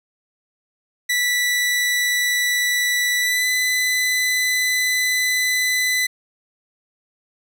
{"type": "tone with pitch glide", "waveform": "sawtooth", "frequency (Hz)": [1966, 2004], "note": ["B6", "B6"], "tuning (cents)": [-8, 25], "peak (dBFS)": -14, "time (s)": [1.09, 6.07], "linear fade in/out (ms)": 10, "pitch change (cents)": 33, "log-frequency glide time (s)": [3.19, 3.48], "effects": []}